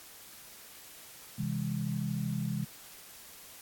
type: chord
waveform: sine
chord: C augmented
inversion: none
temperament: just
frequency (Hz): 130.81 / 163.52 / 204.4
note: C3 / E3 / G#3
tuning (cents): 0 / -14 / -27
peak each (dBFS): -35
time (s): 1.38-2.65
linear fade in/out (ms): 10
type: click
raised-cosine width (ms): 5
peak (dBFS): -36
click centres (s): 1.433
effects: white hiss -51 dBFS RMS until 3.61 s + AAC 64 kbps